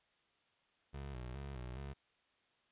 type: tone with vibrato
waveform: 25% pulse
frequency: 65.41 Hz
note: C2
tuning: in tune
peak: -40 dBFS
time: 0.93-1.94 s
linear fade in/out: 20 ms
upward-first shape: square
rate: 2.4 Hz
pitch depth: 98 cents each way
effects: white hiss -75 dBFS RMS until 2.71 s + resampled to 8000 Hz

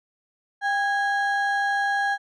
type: ring-modulated tone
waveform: triangle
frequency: 1225 Hz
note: D#6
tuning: 27 cents flat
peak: -16 dBFS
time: 0.61-2.18 s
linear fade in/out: 50 ms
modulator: 427 Hz
effects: resampled to 24000 Hz

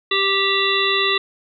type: harmonic tone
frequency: 392 Hz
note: G4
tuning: in tune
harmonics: 1 / 3 / 5 / 7 / 9 / 10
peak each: -23 / -23 / -23 / -23 / -23 / -23 dBFS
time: 0.11-1.18 s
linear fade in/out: 5 ms
effects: none

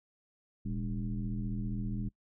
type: tone with frequency modulation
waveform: sine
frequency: 118.9 Hz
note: A#2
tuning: 35 cents sharp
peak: -32 dBFS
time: 0.65-2.09 s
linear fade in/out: 10 ms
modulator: 84.2 Hz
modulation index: 1.5
effects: noise-tail reverb RT60 0.1 s tail -23 dB re dry

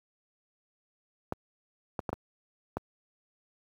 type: clicks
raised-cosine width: 1 ms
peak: -17 dBFS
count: 5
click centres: 1.324 / 1.992 / 2.092 / 2.13 / 2.77 s
effects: high-pass 60 Hz 12 dB/octave + 9-bit

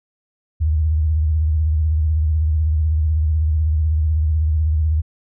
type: tone with vibrato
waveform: sine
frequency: 77.78 Hz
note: D#2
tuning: in tune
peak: -14 dBFS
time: 0.6-5.02 s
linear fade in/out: 20 ms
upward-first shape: triangle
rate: 16 Hz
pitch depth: 110 cents each way
effects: none

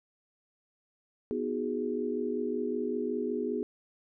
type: chord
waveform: sine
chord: G# minor seventh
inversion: first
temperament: equal with one note detuned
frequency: 246.9 / 315.7 / 370 / 415.3 Hz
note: B3 / D#4 / F#4 / G#4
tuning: 0 / +25 / 0 / 0 cents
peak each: -34 / -38 / -36 / -33 dBFS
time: 1.31-3.63 s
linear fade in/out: 0 ms
effects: none

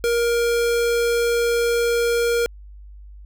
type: tone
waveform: square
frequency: 470.5 Hz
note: A#4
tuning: 16 cents sharp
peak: -18 dBFS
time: 0.04-2.46 s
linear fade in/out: 0 ms
effects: added 50 Hz sine -38 dBFS peak until 3.25 s

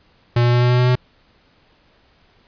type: tone with pitch steps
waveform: square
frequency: 120 / 120.9 / 121.82 / 122.73 / 123.66 / 124.59 / 125.53 Hz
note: B2 / B2 / B2 / B2 / B2 / B2 / B2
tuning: -49 / -36 / -23 / -10 / +3 / +16 / +29 cents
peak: -13 dBFS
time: 0.36-0.955 s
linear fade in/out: 5 ms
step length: 85 ms
effects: pink hiss -56 dBFS RMS until 2.47 s + resampled to 11025 Hz

